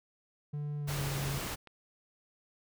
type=tone with pitch glide; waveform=triangle; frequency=147.1 to 139.33 Hz; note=D3 to C#3; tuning=+3 to +9 cents; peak=-32 dBFS; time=0.53-1.39 s; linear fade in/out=10 ms; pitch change=-94 cents; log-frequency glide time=0.79-1.03 s
type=noise; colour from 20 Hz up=pink; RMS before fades=-38 dBFS; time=0.87-1.56 s; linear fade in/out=20 ms
type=click; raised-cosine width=0.3 ms; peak=-35 dBFS; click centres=1.673 s
effects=none